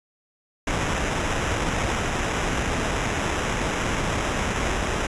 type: noise with sample-and-hold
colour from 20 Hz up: pink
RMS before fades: -25 dBFS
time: 0.67-5.07 s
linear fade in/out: 5 ms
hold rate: 4410 Hz
effects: resampled to 22050 Hz